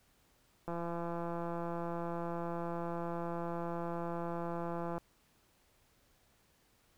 click train, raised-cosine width 1 ms, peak -26 dBFS, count 732, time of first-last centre 0.68-4.98 s, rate 170 Hz, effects pink hiss -70 dBFS RMS until 6.97 s

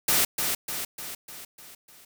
white noise with echo, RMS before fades -22 dBFS, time 0.08-0.25 s, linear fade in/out 5 ms, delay 300 ms, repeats 6, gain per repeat -5 dB, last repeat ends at 2.05 s, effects none

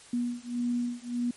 sine beating tone pair, 240.8 / 242.5 Hz, B3 / B3, -44 / -31 cents, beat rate 1.7 Hz, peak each -31 dBFS, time 0.13-1.31 s, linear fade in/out 5 ms, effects white hiss -52 dBFS RMS until 1.36 s + MP3 48 kbps

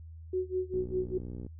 sine tone with tremolo, 370 Hz, F#4, in tune, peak -26 dBFS, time 0.33-1.18 s, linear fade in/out 5 ms, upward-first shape sine, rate 5 Hz, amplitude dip 95%
click train, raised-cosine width 3 ms, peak -29 dBFS, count 45, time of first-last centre 0.74-1.465 s, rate 60.7 Hz
effects noise-tail reverb RT60 0.1 s tail -26 dB re dry + added 81 Hz sine -44 dBFS peak until 1.59 s

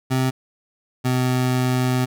25% pulse tone pair in turn, 130 / 127.1 Hz, C3 / C3, -11 / -50 cents, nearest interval unison, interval 39 cents, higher first, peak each -14 dBFS, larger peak neither, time 0.1-0.31 / 1.04-2.06 s, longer second, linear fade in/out 20 ms, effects none

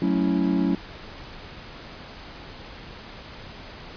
triangle chord, F# minor seventh, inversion none, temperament equal with one note detuned, 185 / 220 / 278.9 / 329.6 Hz, F#3 / A3 / C#4 / E4, 0 / 0 / +11 / 0 cents, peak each -22 / -26 / -22 / -25 dBFS, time 0.02-0.75 s, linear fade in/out 2 ms, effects pink hiss -41 dBFS RMS until 3.96 s + resampled to 11025 Hz

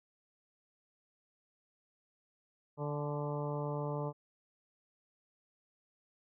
harmonic tone with a mistuned harmonic, 146.83 Hz, D3, in tune, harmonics 1 / 2 / 3 / 4 / 5 / 6 / 7 / 8, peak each -37 / -45 / -41 / -42 / -52 / -45 / -47 / -52 dBFS, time 2.77-4.13 s, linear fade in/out 50 ms, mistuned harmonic 6, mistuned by -18 cents, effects none

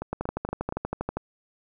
two click trains, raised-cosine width 1 ms, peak -14 / -17 dBFS, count 14 / 4, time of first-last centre 0.13-1.17 / 0.02-0.724 s, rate 12.5 / 4.26 Hz, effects none

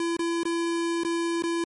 square tone with dropouts, 337.1 Hz, E4, 39 cents sharp, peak -25 dBFS, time 0-1.64 s, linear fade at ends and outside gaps 2 ms, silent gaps 0.167-0.192 / 0.433-0.453 / 1.035-1.048 / 1.423-1.437 s, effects MP3 48 kbps

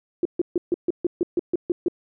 sine tone bursts, 349.2 Hz, F4, in tune, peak -17 dBFS, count 11, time 0.23-1.883 s, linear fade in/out 2 ms, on 23 ms, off 140 ms, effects none

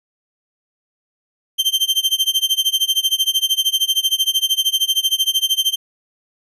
40% pulse tone with tremolo, 3136 Hz, G7, in tune, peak -11 dBFS, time 1.58-5.76 s, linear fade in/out 20 ms, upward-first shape sine, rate 13 Hz, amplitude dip 95%, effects resampled to 32000 Hz

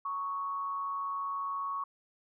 sine tone with amplitude modulation, 1108.7 Hz, C#6, in tune, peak -30 dBFS, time 0.05-1.84 s, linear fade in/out 5 ms, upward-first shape sine, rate 180 Hz, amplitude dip 50%, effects none

